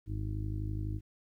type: harmonic tone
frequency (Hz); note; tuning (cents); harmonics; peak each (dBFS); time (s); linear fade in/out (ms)
51.91; G#1; 0; 1 / 2 / 3 / 4 / 5 / 6 / 7; -37 / -35 / -48 / -51 / -53 / -44 / -55; 0.06-1.01; 50
effects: 12-bit